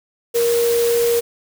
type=tone in noise; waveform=sine; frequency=470 Hz; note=A#4; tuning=14 cents sharp; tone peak=-14 dBFS; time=0.34-1.21 s; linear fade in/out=20 ms; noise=white; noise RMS=-26 dBFS; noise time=0.34-1.21 s; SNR=+9 dB; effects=none